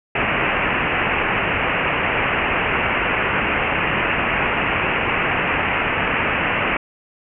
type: low-pass noise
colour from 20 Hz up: white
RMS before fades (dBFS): -20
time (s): 0.15-6.77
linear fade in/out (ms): 5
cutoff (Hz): 2800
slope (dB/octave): 96
effects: none